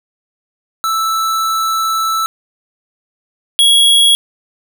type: tone pair in turn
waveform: square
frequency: 1318.5 / 3322 Hz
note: E6 / G#7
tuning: 0 / 0 cents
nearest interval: octave + major third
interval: 1600 cents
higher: second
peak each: -14 / -7 dBFS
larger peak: second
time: 0.84-2.26 / 3.59-4.15 s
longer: first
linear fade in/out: 0 ms
effects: none